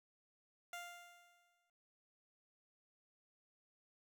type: tone with exponential decay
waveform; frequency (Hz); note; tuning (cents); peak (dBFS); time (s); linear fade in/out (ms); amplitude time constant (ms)
15% pulse; 698.5; F5; 0; -38; 0.73-1.7; 2; 210
effects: none